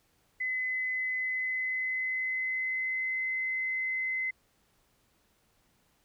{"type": "tone with pitch glide", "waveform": "sine", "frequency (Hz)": [2026, 2050], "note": ["B6", "C7"], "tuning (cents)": [44, -36], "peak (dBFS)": -29, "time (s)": [0.4, 4.31], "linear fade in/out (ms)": 10, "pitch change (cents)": 20, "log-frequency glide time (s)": [1.21, 3.23], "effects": ["pink hiss -70 dBFS RMS until 6.04 s"]}